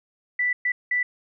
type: tone bursts at uneven times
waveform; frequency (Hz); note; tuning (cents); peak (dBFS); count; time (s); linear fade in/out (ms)
sine; 1975.5; B6; 0; -20; 3; 0.39-0.53 / 0.65-0.72 / 0.91-1.03; 5
effects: none